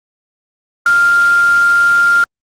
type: tone in noise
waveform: sine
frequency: 1396.9 Hz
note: F6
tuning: in tune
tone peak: -7 dBFS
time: 0.86-2.24 s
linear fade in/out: 2 ms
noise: white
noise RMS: -24 dBFS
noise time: 0.86-2.24 s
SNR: +14 dB
effects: low-pass 7000 Hz 12 dB/octave + Opus 48 kbps